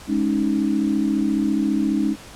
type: chord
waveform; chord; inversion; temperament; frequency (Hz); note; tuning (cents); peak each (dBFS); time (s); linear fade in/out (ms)
sine; Ab suspended fourth; none; just; 207.7 / 276.9 / 311.5; Ab3 / Db4 / Eb4; 0 / -2 / +2; -22; 0.07-2.16; 50
effects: pink hiss -41 dBFS RMS until 2.35 s + low-pass 10000 Hz 12 dB/octave